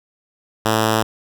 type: tone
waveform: 5% pulse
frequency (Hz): 110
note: A2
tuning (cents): 0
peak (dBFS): -4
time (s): 0.65-1.03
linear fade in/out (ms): 10
effects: none